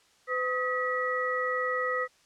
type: tone cluster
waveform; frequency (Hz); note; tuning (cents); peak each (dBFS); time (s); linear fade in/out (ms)
sine; 506 / 1264 / 1939; B4 / D#6 / B6; +42 / +27 / -32; -31; 0.27-2.08; 50
effects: white hiss -63 dBFS RMS until 2.25 s + low-pass 7000 Hz 12 dB/octave

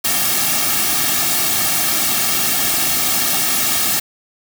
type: noise with comb filter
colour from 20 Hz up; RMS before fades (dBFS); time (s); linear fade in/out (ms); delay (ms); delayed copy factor
white; -17; 0.04-4; 10; 2; -0.8
effects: none

